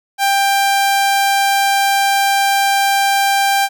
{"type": "tone", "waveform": "sawtooth", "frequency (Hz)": 791, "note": "G5", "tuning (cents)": 15, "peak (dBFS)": -8, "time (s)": [0.18, 3.69], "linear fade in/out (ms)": 50, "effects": []}